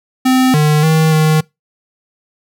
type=tone with pitch steps; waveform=square; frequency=258 / 151.3 / 158.5 / 156 Hz; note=C4 / D#3 / D#3 / D#3; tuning=-24 / -48 / +32 / +5 cents; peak=-9 dBFS; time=0.25-1.41 s; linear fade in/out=10 ms; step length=290 ms; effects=noise-tail reverb RT60 0.2 s tail -24 dB re dry